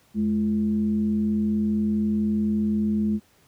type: tone with frequency modulation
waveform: sine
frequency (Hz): 212.1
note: G#3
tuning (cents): +37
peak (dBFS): -20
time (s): 0.14-3.2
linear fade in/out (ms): 50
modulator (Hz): 128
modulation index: 0.42
effects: pink hiss -60 dBFS RMS until 3.47 s + high-pass 60 Hz 12 dB/octave